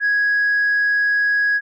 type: tone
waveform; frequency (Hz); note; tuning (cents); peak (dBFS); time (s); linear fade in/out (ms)
sine; 1661.2; G#6; 0; -13; 0-1.61; 50
effects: tanh soft clip ceiling -12 dBFS